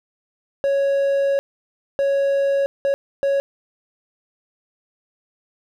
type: tone bursts at uneven times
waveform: triangle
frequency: 554.4 Hz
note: C#5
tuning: in tune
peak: -14 dBFS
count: 4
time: 0.64-1.39 / 1.99-2.66 / 2.85-2.94 / 3.23-3.4 s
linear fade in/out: 0 ms
effects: none